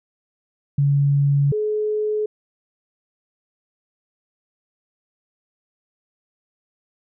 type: tone pair in turn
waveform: sine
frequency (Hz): 141.5 / 425.6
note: C#3 / G#4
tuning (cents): +36 / +42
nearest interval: octave + perfect fifth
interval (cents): 1906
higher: second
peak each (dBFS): -14 / -19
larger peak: first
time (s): 0.78-1.52 / 1.52-2.26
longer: neither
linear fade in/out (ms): 5
effects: none